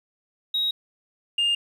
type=tone pair in turn; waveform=sine; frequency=3800 / 2816 Hz; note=A#7 / F7; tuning=+33 / +14 cents; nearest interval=perfect fourth; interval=519 cents; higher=first; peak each=-20 / -17 dBFS; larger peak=second; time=0.54-0.71 / 1.38-1.55 s; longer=neither; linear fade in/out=5 ms; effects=tanh soft clip ceiling -18 dBFS + 9-bit